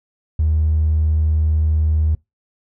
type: tone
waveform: triangle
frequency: 77.78 Hz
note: D#2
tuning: in tune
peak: -10 dBFS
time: 0.39-2.15 s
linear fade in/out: 5 ms
effects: noise-tail reverb RT60 0.2 s tail -26 dB re dry + tanh soft clip ceiling -10 dBFS